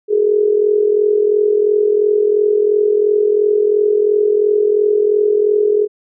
sine tone with amplitude modulation, 418.5 Hz, G#4, 13 cents sharp, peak -7 dBFS, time 0.08-5.88 s, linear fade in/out 50 ms, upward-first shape sine, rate 42.9 Hz, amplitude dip 70%, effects none

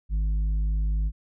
triangle tone with tanh clipping, 51.91 Hz, G#1, in tune, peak -23 dBFS, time 0.09-1.12 s, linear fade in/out 50 ms, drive 10 dB, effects none

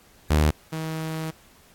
sawtooth tone pair in turn, 76.1 / 159.31 Hz, D#2 / D#3, -38 / +41 cents, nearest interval octave + minor second, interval 1279 cents, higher second, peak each -13 / -24 dBFS, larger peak first, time 0.3-0.51 / 0.72-1.31 s, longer second, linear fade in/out 10 ms, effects pink hiss -55 dBFS RMS until 1.74 s + AAC 64 kbps

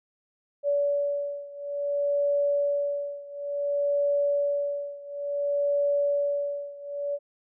sine beating tone pair, 572 / 572.57 Hz, D5 / D5, -46 / -44 cents, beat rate 0.57 Hz, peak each -26 / -28 dBFS, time 0.63-7.19 s, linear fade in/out 50 ms, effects none

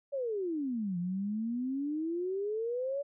sine exponential two-way sweep, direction down then up, 576 to 172 to 576 Hz, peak -31 dBFS, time 0.12-3.03 s, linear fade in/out 20 ms, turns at 0.98 s, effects none

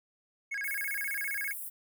triangle tone with vibrato, 1898 Hz, A#6, 31 cents sharp, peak -31 dBFS, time 0.51-1.53 s, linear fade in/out 10 ms, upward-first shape square, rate 15 Hz, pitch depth 250 cents each way
white high-pass noise, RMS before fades -40 dBFS, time 0.63-1.7 s, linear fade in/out 20 ms, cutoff 9000 Hz, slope 48 dB/octave
effects none

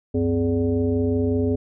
sine tone with frequency modulation, 257.2 Hz, C4, 30 cents flat, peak -18 dBFS, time 0.14-1.56 s, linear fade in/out 10 ms, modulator 163 Hz, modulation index 1.3, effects none

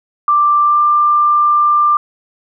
sine tone with pitch glide, 1179 to 1188.6 Hz, D6 to D6, +6 to +20 cents, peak -8 dBFS, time 0.28-1.97 s, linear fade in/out 2 ms, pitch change +14 cents, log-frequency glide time 0.62-0.81 s, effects none

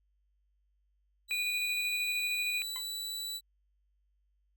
sawtooth tone, 3951 Hz, B7, in tune, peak -33 dBFS, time 1.28-3.41 s, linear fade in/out 50 ms
sine tone with tremolo, 2458 Hz, D#7, 22 cents flat, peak -30 dBFS, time 1.31-2.62 s, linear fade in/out 0 ms, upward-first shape square, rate 13 Hz, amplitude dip 25%
20% pulse tone with exponential decay, 1022 Hz, C6, 41 cents flat, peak -34 dBFS, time 2.76-2.85 s, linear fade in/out 0 ms, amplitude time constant 19 ms
effects added 50 Hz sine -70 dBFS peak until 4.56 s

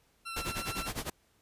20% pulse tone with vibrato, 1352 Hz, E6, 43 cents sharp, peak -33 dBFS, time 0.25-0.89 s, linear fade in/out 20 ms, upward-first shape triangle, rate 8.5 Hz, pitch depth 14 cents each way
pink noise with tremolo, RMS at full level -34 dBFS, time 0.36-1.1 s, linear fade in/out 5 ms, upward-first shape sine, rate 9.9 Hz, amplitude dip 90%
effects pink hiss -69 dBFS RMS until 1.41 s + resampled to 32000 Hz

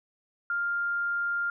sine tone, 1400 Hz, F6, 4 cents sharp, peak -26 dBFS, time 0.5-1.5 s, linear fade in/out 2 ms, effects none

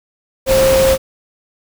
sine tone in noise, 531 Hz, C5, 25 cents sharp, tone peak -9 dBFS, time 0.46-0.98 s, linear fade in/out 50 ms, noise pink, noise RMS -18 dBFS, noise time 0.46-0.98 s, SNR +6 dB, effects none

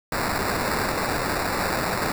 white noise with sample-and-hold, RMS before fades -25 dBFS, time 0.12-2.12 s, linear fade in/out 2 ms, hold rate 3150 Hz, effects none

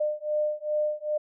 sine beating tone pair, 602 / 604.5 Hz, D5 / D5, +43 / +50 cents, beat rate 2.5 Hz, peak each -28 dBFS, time 0-1.18 s, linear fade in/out 10 ms, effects none

